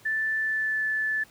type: tone with pitch glide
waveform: sine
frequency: 1760 to 1742.8 Hz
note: A6 to A6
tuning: 0 to -17 cents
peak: -24 dBFS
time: 0.05-1.24 s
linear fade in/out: 10 ms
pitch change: -17 cents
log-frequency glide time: 0.39-0.84 s
effects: pink hiss -55 dBFS RMS until 1.3 s + high-pass 80 Hz 12 dB/octave